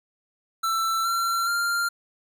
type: tone with pitch steps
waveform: square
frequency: 1334 / 1362.8 / 1392.3 Hz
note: E6 / F6 / F6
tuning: +20 / -43 / -6 cents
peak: -23 dBFS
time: 0.63-1.89 s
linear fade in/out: 10 ms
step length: 420 ms
effects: none